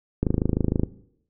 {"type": "click train", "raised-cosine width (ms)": 3, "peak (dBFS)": -8, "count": 17, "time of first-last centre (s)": [0.23, 0.834], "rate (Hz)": 26.5, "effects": ["noise-tail reverb RT60 0.7 s tail -18 dB re dry"]}